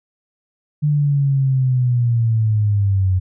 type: linear sweep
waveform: sine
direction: down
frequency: 150 to 91.2 Hz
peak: -13 dBFS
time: 0.82-3.2 s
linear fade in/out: 20 ms
effects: none